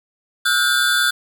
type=tone cluster; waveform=square; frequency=1318 / 1445 / 1575 / 3486 Hz; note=E6 / F#6 / G6 / A7; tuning=-1 / -41 / +8 / -17 cents; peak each=-28 / -19 / -21 / -21 dBFS; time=0.45-1.11 s; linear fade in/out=10 ms; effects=8-bit